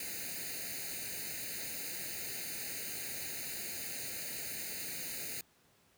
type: noise with comb filter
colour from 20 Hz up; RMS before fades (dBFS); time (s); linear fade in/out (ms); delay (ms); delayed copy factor
white; -41; 0-5.41; 2; 0.45; +1
effects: pink hiss -68 dBFS RMS until 5.97 s + high-pass 80 Hz 12 dB/octave